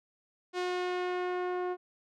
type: tone with low-pass filter sweep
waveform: sawtooth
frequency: 361 Hz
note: F#4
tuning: 43 cents flat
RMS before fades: -33 dBFS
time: 0.53-1.77 s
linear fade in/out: 50 ms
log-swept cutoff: 5300 to 1100 Hz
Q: 0.79
effects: none